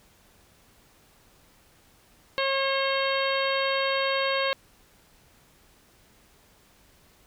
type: harmonic tone with a mistuned harmonic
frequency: 542 Hz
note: C#5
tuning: 39 cents flat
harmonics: 1 / 2 / 3 / 4 / 5 / 6 / 7 / 8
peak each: -27 / -30 / -32 / -33 / -34 / -35 / -35 / -36 dBFS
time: 2.38-4.53 s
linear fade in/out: 0 ms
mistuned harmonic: 6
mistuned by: -46 cents
effects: pink hiss -59 dBFS RMS until 7.26 s